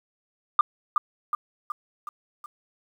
sine tone with echo, 1200 Hz, D6, 37 cents sharp, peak -12 dBFS, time 0.59-0.61 s, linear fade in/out 2 ms, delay 370 ms, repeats 5, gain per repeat -5 dB, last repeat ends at 2.46 s, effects tanh soft clip ceiling -8 dBFS + 9-bit

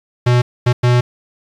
square tone bursts at uneven times, 122.6 Hz, B2, 12 cents flat, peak -10 dBFS, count 3, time 0.26-0.42 / 0.66-0.73 / 0.83-1.01 s, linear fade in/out 10 ms, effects low-pass 5000 Hz 12 dB/octave + 7-bit

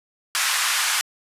pink band-pass noise, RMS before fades -22 dBFS, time 0.35-1.01 s, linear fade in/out 0 ms, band 1100 to 12000 Hz, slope 24 dB/octave, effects resampled to 32000 Hz

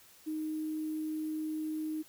sine tone with sample-and-hold, 311.1 Hz, D#4, in tune, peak -33 dBFS, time 0.26-2.03 s, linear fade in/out 20 ms, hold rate 11025 Hz, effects white hiss -59 dBFS RMS until 2.08 s

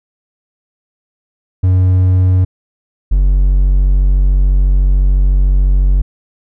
triangle tone pair in turn, 92.3 / 46.96 Hz, F#2 / F#1, -4 / +26 cents, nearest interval octave, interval 1170 cents, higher first, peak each -5 dBFS, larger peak neither, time 1.63-2.45 / 3.11-6.02 s, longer second, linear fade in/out 10 ms, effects none

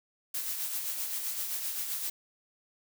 blue noise with tremolo, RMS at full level -33 dBFS, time 0.34-2.1 s, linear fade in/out 5 ms, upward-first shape sine, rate 7.7 Hz, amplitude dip 40%, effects none

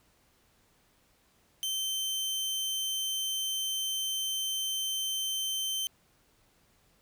sawtooth tone, 3100 Hz, G7, 20 cents flat, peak -27 dBFS, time 1.63-5.87 s, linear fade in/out 0 ms, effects pink hiss -67 dBFS RMS until 7.01 s

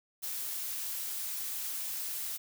blue noise, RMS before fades -37 dBFS, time 0.22-2.38 s, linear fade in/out 20 ms, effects none

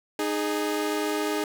sawtooth tone pair together, 307.2 / 415.3 Hz, D#4 / G#4, -22 / 0 cents, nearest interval perfect fourth, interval 522 cents, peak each -24 dBFS, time 0.19-1.44 s, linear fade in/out 2 ms, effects none

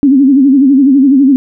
sine tone with vibrato, 272 Hz, C#4, 33 cents flat, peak -3 dBFS, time 0.03-1.36 s, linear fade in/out 0 ms, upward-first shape sine, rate 12 Hz, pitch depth 110 cents each way, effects none

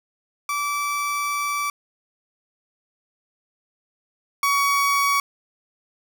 30% pulse tone pair in turn, 1158 / 1126.3 Hz, D6 / C#6, -25 / +27 cents, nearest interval unison, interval 48 cents, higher first, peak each -20 / -15 dBFS, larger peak second, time 0.49-1.7 / 4.43-5.2 s, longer first, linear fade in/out 2 ms, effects none

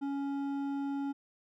sine tone with hard clipping, 279 Hz, C#4, 11 cents sharp, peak -34 dBFS, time 0.01-1.13 s, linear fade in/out 20 ms, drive 8 dB, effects none

